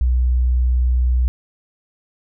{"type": "tone", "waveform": "sine", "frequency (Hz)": 62, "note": "B1", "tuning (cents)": 7, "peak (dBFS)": -13, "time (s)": [0.01, 1.28], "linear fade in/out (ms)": 0, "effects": []}